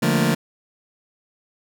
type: chord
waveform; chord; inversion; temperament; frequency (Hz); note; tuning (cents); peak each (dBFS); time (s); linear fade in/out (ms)
sawtooth; Bb major seventh; first; just; 145.68 / 174.81 / 218.5 / 233.1; D3 / F3 / A3 / Bb3; -14 / +2 / -12 / 0; -18; 0.02-0.35; 10
effects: none